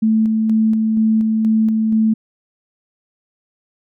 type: tone with tremolo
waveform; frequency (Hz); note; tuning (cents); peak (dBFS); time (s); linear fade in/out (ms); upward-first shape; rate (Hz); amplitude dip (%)
sine; 220; A3; 0; -11; 0.02-2.14; 10; square; 2.1; 25
effects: none